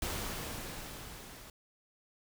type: noise with level ramp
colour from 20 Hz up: pink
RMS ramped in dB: -36 to -51 dBFS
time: 0.02-1.5 s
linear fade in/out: 2 ms
effects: none